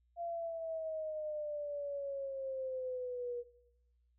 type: exponential sweep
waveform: sine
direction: down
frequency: 690 to 478.6 Hz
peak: -37 dBFS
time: 0.16-3.44 s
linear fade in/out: 50 ms
effects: noise-tail reverb RT60 0.9 s tail -19 dB re dry + added 60 Hz sine -70 dBFS peak until 4.18 s